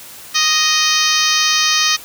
harmonic tone, 622.3 Hz, D#5, in tune, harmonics 2 / 3 / 4 / 5 / 6 / 7 / 8 / 9 / 10, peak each -21 / -21 / -21 / -21 / -21 / -21 / -21 / -21 / -21 dBFS, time 0.34-1.97 s, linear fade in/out 20 ms, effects white hiss -36 dBFS RMS until 2.04 s

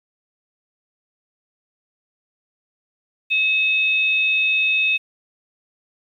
sine tone pair together, 2576 / 3648 Hz, E7 / A#7, -41 / -38 cents, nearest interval tritone, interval 603 cents, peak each -16 / -25 dBFS, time 3.3-4.98 s, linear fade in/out 20 ms, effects 9-bit

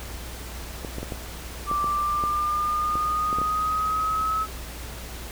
clicks, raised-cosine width 2 ms, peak -18 dBFS, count 11, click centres 0.848 / 0.984 / 1.03 / 1.122 / 1.714 / 1.843 / 2.238 / 2.955 / 3.329 / 3.386 / 3.416 s
sine tone with pitch glide, 1174.7 to 1288.4 Hz, D6 to E6, 0 to -40 cents, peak -22 dBFS, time 1.66-4.47 s, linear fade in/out 50 ms, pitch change +160 cents, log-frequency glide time 1.87-4.36 s
effects added 60 Hz sine -37 dBFS peak until 5.31 s + pink hiss -39 dBFS RMS until 5.31 s

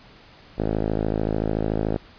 5% pulse tone with low-pass filter, 53.6 Hz, A1, 45 cents flat, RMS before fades -24 dBFS, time 0.58-1.97 s, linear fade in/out 5 ms, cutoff 690 Hz, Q 0.67, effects pink hiss -49 dBFS RMS until 2.18 s + resampled to 11025 Hz

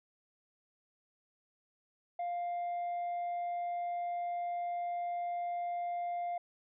sine tone, 700 Hz, F5, 4 cents sharp, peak -31 dBFS, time 2.19-6.38 s, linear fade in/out 5 ms, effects tanh soft clip ceiling -33 dBFS

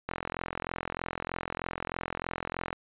click train, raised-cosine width 0.5 ms, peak -17 dBFS, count 115, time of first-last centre 0.09-2.729 s, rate 43.2 Hz, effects resampled to 8000 Hz

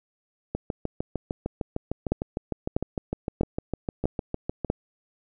two click trains, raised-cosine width 2 ms, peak -9 / -14 dBFS, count 5 / 28, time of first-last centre 2.12-4.701 / 0.55-4.647 s, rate 1.55 / 6.59 Hz, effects none

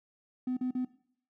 triangle tone bursts, 253 Hz, B3, 42 cents sharp, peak -26 dBFS, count 3, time 0.47-0.849 s, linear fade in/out 5 ms, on 99 ms, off 41 ms, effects noise-tail reverb RT60 0.6 s tail -20 dB re dry + tanh soft clip ceiling -25 dBFS

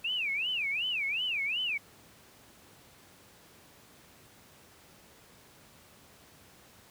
sine tone with vibrato, 2573 Hz, E7, 43 cents flat, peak -29 dBFS, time 0.04-1.78 s, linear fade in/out 10 ms, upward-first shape sine, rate 2.7 Hz, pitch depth 290 cents each way, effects pink hiss -57 dBFS RMS until 6.9 s + high-pass 80 Hz 12 dB/octave

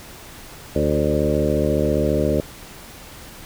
harmonic tone with a mistuned harmonic, 74.6 Hz, D2, 28 cents sharp, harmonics 1 / 2 / 3 / 4 / 5 / 6 / 7 / 8, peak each -25 / -25 / -25 / -25 / -25 / -25 / -25 / -25 dBFS, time 0.75-2.41 s, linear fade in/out 10 ms, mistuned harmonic 7, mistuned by +22 cents, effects pink hiss -40 dBFS RMS until 3.45 s

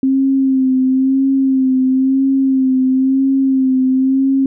sine tone with vibrato, 264.5 Hz, C4, 19 cents sharp, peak -10 dBFS, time 0.03-4.46 s, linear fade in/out 2 ms, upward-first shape sine, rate 0.99 Hz, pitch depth 35 cents each way, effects none

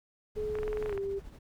brown noise, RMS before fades -42 dBFS, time 0.35-0.96 s, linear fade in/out 10 ms
sine tone with pitch glide, 425.7 to 394.9 Hz, G#4 to G4, +43 to +13 cents, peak -31 dBFS, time 0.36-1.2 s, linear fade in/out 20 ms, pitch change -130 cents, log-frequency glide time 0.88-0.95 s
clicks, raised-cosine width 0.5 ms, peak -25 dBFS, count 11, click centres 0.554 / 0.587 / 0.632 / 0.679 / 0.73 / 0.772 / 0.826 / 0.86 / 0.895 / 0.927 / 0.977 s
brown noise with tremolo, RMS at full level -45 dBFS, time 0.79-1.39 s, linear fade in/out 5 ms, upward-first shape triangle, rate 13 Hz, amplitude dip 60%
effects none

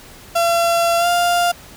35% pulse tone with pitch glide, 680 to 699.1 Hz, F5 to F5, -46 to +2 cents, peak -12 dBFS, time 0.35-1.52 s, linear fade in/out 10 ms, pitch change +48 cents, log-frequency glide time 0.98-1.07 s, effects pink hiss -41 dBFS RMS until 1.76 s

